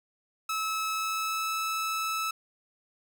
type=tone with pitch glide; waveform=sawtooth; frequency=1298 to 1307 Hz; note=E6 to E6; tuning=-27 to -15 cents; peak=-25 dBFS; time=0.49-2.31 s; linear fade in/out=5 ms; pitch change=+12 cents; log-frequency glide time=0.94-1.52 s; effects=none